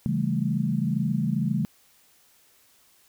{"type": "chord", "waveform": "sine", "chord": "A dominant seventh", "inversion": "first", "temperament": "just", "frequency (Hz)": [137.5, 165, 198, 220], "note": ["C#3", "E3", "G3", "A3"], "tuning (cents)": [-14, 2, 18, 0], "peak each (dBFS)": -28, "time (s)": [0.06, 1.65], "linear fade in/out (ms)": 0, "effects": ["white hiss -60 dBFS RMS until 3.08 s"]}